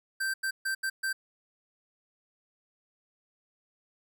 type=tone bursts at uneven times; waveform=square; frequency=1563 Hz; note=G6; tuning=6 cents flat; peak=-29 dBFS; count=5; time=0.2-0.34 / 0.43-0.51 / 0.65-0.75 / 0.83-0.9 / 1.03-1.13 s; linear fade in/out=10 ms; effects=none